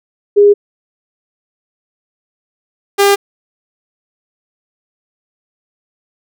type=tone pair in turn; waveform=sine / sawtooth; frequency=408.9 / 400.9 Hz; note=G#4 / G4; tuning=-27 / +39 cents; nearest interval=unison; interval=34 cents; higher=first; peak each=-3 dBFS; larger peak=neither; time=0.36-0.54 / 2.98-3.16 s; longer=neither; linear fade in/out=20 ms; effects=none